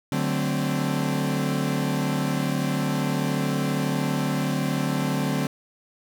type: chord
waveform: 40% pulse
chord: D dominant seventh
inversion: none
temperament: equal with one note detuned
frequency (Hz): 146.83 / 187.15 / 220 / 261.6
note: D3 / F#3 / A3 / C4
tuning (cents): 0 / +20 / 0 / 0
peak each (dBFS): -26 / -28 / -31 / -27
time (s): 0.12-5.47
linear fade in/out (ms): 2
effects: none